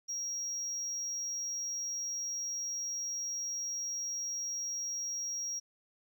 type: tone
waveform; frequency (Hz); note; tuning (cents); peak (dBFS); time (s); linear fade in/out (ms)
sine; 5640; F8; +16; -32; 0.08-5.6; 20
effects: tanh soft clip ceiling -33 dBFS + 12-bit